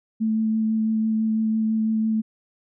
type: tone with vibrato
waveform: sine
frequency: 220 Hz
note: A3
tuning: in tune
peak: -19 dBFS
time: 0.2-2.22 s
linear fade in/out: 20 ms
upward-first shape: sine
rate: 6 Hz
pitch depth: 11 cents each way
effects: none